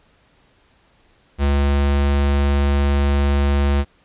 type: tone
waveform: square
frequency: 70.6 Hz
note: C#2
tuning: 32 cents sharp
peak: -15 dBFS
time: 1.38-3.85 s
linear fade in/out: 50 ms
effects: pink hiss -57 dBFS RMS until 4.04 s + resampled to 8000 Hz